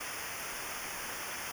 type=noise with comb filter; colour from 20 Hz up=pink; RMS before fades=-40 dBFS; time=0-1.52 s; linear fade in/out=10 ms; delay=0.25 ms; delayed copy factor=-0.85; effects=none